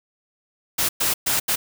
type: noise bursts at uneven times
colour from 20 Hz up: white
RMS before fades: -21 dBFS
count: 4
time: 0.78-0.89 / 1-1.14 / 1.26-1.4 / 1.48-1.56 s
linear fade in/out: 10 ms
effects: none